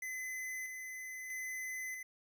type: tone with tremolo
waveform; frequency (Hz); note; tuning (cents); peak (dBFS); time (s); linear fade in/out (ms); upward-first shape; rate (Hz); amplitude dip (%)
square; 2029; B6; +46; -40; 0.02-2.03; 5; square; 0.78; 35
effects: none